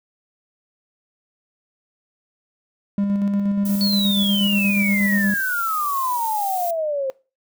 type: tone with tremolo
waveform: triangle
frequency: 200.8 Hz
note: G3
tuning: 42 cents sharp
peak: -15 dBFS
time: 2.98-5.34 s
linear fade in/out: 2 ms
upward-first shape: square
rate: 8.4 Hz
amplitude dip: 30%
type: noise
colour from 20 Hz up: violet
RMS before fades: -31 dBFS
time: 3.65-6.71 s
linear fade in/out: 5 ms
type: exponential sweep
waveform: sine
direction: down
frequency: 4452 to 523.3 Hz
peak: -20 dBFS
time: 3.81-7.1 s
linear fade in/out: 0 ms
effects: noise-tail reverb RT60 0.3 s tail -21 dB re dry